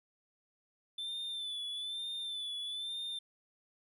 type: tone with vibrato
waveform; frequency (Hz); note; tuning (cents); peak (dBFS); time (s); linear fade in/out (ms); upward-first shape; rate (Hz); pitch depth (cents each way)
triangle; 3520; A7; 0; -36; 0.98-3.19; 5; sine; 1.1; 53
effects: none